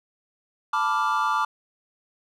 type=chord; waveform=triangle; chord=B half-diminished seventh; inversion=third; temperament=equal; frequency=880 / 987.8 / 1174.7 / 1396.9 Hz; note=A5 / B5 / D6 / F6; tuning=0 / 0 / 0 / 0 cents; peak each=-25 / -27 / -22 / -27 dBFS; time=0.73-1.45 s; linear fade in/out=5 ms; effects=none